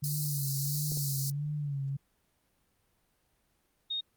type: tone with vibrato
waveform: sine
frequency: 143 Hz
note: D3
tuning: 46 cents flat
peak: -31 dBFS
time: 0.02-1.97 s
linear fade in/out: 10 ms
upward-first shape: sine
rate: 1.5 Hz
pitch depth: 77 cents each way
type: high-pass noise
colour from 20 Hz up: white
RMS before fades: -36 dBFS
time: 0.04-1.3 s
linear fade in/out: 0 ms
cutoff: 4100 Hz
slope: 96 dB/octave
type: clicks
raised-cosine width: 2 ms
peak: -31 dBFS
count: 2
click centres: 0.919 / 0.973 s
type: tone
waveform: sine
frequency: 3713 Hz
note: A#7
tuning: 8 cents flat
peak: -31 dBFS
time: 3.9-4.01 s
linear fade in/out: 10 ms
effects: pink hiss -73 dBFS RMS until 4.16 s + Opus 32 kbps